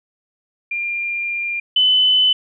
sine tone pair in turn, 2395 / 3018 Hz, D7 / F#7, +33 / +34 cents, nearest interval major third, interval 401 cents, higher second, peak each -20 / -11 dBFS, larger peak second, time 0.71-1.6 / 1.76-2.33 s, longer first, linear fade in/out 5 ms, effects none

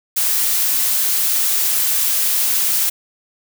blue noise, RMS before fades -17 dBFS, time 0.16-2.9 s, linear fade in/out 10 ms, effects none

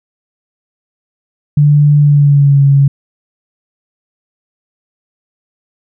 sine tone with pitch glide, 146.83 to 139.39 Hz, D3 to C#3, 0 to +10 cents, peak -4 dBFS, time 1.57-2.88 s, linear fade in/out 5 ms, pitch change -90 cents, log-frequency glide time 1.99-2.62 s, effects none

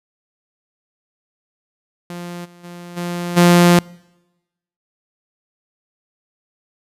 sawtooth tone with level steps, 174.6 Hz, F3, in tune, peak -24 / -38 / -29 / -18 / -4 dBFS, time 2.1-3.79 s, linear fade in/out 2 ms, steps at 2.44 / 2.63 / 2.96 / 3.36 s, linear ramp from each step 20 ms, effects noise-tail reverb RT60 1.0 s tail -26 dB re dry + resampled to 32000 Hz

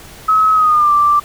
sine tone with pitch glide, 1282 to 1175.6 Hz, E6 to D6, -49 to +1 cents, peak -8 dBFS, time 0.28-1.2 s, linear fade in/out 10 ms, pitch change -150 cents, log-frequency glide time 0.53-0.92 s, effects pink hiss -37 dBFS RMS until 1.24 s

